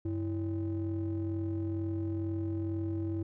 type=ring-modulated tone; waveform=triangle; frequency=116.54 Hz; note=A#2; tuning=in tune; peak=-26 dBFS; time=0.05-3.23 s; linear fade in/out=5 ms; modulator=212 Hz; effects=none